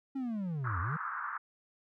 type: linear two-way sweep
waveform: triangle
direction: down then up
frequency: 276.4 to 80.4 to 167.4 Hz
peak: -31 dBFS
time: 0.15-0.97 s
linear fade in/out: 10 ms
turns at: 0.8 s
type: band-pass noise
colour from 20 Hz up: pink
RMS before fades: -38 dBFS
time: 0.64-1.38 s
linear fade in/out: 10 ms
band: 1100 to 1500 Hz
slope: 48 dB/octave
effects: none